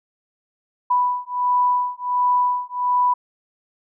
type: beating tone pair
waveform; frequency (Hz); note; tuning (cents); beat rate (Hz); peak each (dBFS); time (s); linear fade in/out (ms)
sine; 987.8 / 989.2; B5 / B5; 0 / +3; 1.4; -20; 0.9-3.14; 10
effects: none